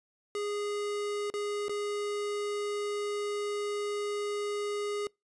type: tone with dropouts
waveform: square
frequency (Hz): 412.1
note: G#4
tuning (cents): -13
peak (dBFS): -32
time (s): 0.35-5.07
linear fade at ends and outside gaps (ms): 1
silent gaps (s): 1.301-1.339 / 1.683-1.694
effects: noise-tail reverb RT60 0.2 s tail -25 dB re dry + resampled to 22050 Hz